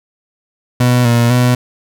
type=tone with pitch steps; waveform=30% pulse; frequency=123.5 / 118.4 / 123.9 Hz; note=B2 / A#2 / B2; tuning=0 / +27 / +6 cents; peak=-6 dBFS; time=0.8-1.55 s; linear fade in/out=5 ms; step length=250 ms; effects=none